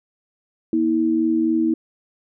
sine tone pair together, 238.5 / 322.3 Hz, A#3 / E4, +40 / -39 cents, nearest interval perfect fourth, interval 521 cents, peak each -22 / -17 dBFS, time 0.73-1.74 s, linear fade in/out 2 ms, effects none

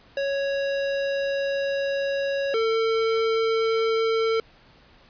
square tone pair in turn, 554.4 / 449.2 Hz, C#5 / A4, 0 / +36 cents, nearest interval major third, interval 364 cents, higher first, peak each -24 / -21 dBFS, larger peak second, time 0.17-2.54 / 2.54-4.4 s, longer first, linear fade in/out 2 ms, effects pink hiss -54 dBFS RMS until 5.09 s + resampled to 11025 Hz

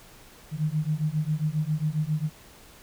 sine beating tone pair, 150 / 157.4 Hz, D3 / D#3, +37 / +20 cents, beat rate 7.4 Hz, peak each -27 dBFS, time 0.51-2.3 s, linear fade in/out 50 ms, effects pink hiss -51 dBFS RMS until 2.82 s

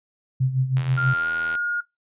sine tone with tremolo, 130.7 Hz, C3, 1 cent flat, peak -16 dBFS, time 0.4-1.14 s, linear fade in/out 10 ms, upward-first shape sine, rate 6.2 Hz, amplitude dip 70%
click train, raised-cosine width 0.3 ms, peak -19 dBFS, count 65, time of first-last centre 0.77-1.552 s, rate 81.8 Hz
sine tone with pitch glide, 1400 to 1428.6 Hz, F6 to F6, +4 to +39 cents, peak -21 dBFS, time 0.97-1.81 s, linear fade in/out 10 ms, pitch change +35 cents, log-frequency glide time 1.19-1.29 s
effects noise-tail reverb RT60 0.2 s tail -24 dB re dry + resampled to 8000 Hz

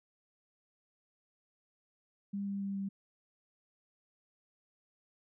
sine tone with pitch steps, 200 / 198.73 / 197.47 / 196.22 Hz, G3 / G3 / G3 / G3, +35 / +24 / +13 / +2 cents, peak -34 dBFS, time 2.33-2.89 s, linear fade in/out 10 ms, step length 140 ms, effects none

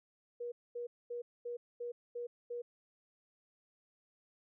sine tone bursts, 480 Hz, B4, 49 cents flat, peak -38 dBFS, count 7, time 0.4-2.62 s, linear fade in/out 10 ms, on 120 ms, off 230 ms, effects none

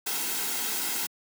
white noise with comb filter, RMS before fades -30 dBFS, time 0.06-1.07 s, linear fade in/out 10 ms, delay 1.7 ms, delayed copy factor -0.6, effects high-pass 200 Hz 12 dB/octave

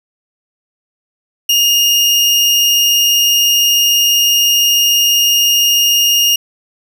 30% pulse tone, 2839 Hz, F7, 28 cents sharp, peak -6 dBFS, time 1.49-6.36 s, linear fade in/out 5 ms, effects none

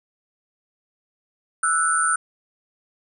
sine tone cluster, 1316 / 1474 / 9050 Hz, E6 / F#6 / C#9, -3 / -7 / +35 cents, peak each -22 dBFS, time 1.63-2.16 s, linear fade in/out 5 ms, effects none

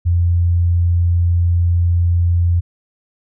sine tone, 86.5 Hz, F2, 16 cents flat, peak -11 dBFS, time 0.05-2.61 s, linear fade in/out 20 ms, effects none

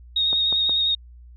sine tone with vibrato, 3729 Hz, A#7, in tune, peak -18 dBFS, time 0.16-0.95 s, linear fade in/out 5 ms, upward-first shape square, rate 10 Hz, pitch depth 15 cents each way
clicks, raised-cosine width 1 ms, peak -19 dBFS, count 3, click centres 0.33 / 0.526 / 0.695 s
effects added 60 Hz sine -42 dBFS peak until 1.36 s

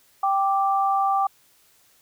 sine tone pair together, 784 / 1174.7 Hz, G5 / D6, 0 / 0 cents, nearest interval perfect fifth, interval 700 cents, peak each -20 / -23 dBFS, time 0.23-1.27 s, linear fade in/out 5 ms, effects white hiss -59 dBFS RMS until 2.01 s

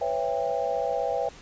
sine chord, C# half-diminished seventh, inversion third, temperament just, 498.9 / 554.4 / 665.2 / 798.3 Hz, B4 / C#5 / E5 / G5, +17 / 0 / +16 / +31 cents, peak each -30 dBFS, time 0.01-1.29 s, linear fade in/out 5 ms, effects pink hiss -48 dBFS RMS until 1.41 s + resampled to 16000 Hz

